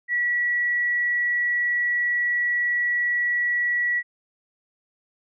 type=tone; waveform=sine; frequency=1937 Hz; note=B6; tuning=34 cents flat; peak=-20 dBFS; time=0.08-4.03 s; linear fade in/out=50 ms; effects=none